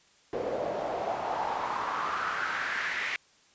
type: noise with band-pass filter sweep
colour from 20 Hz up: pink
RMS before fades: -32 dBFS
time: 0.33-3.16 s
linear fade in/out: 0 ms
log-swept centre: 480 to 2100 Hz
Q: 3.6
effects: white hiss -62 dBFS RMS until 3.54 s + resampled to 16000 Hz